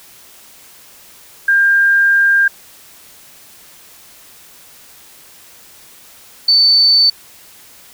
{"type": "tone pair in turn", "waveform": "sine", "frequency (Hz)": [1600, 4525], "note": ["G6", "C#8"], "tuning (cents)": [35, 35], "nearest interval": "octave + tritone", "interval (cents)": 1800, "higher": "second", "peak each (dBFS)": [-8, -7], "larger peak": "second", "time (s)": [[1.48, 2.48], [6.48, 7.1]], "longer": "first", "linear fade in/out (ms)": 5, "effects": ["white hiss -42 dBFS RMS until 7.93 s"]}